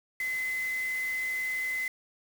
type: tone in noise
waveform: sine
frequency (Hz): 2038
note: C7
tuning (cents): -46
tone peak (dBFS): -29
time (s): 0.2-1.88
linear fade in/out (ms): 2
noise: white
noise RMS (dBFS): -45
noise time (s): 0.2-1.88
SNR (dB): +13
effects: none